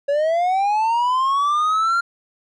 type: linear sweep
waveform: triangle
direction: up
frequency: 556 to 1396.9 Hz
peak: -14 dBFS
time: 0.08-2.01 s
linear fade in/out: 10 ms
effects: resampled to 22050 Hz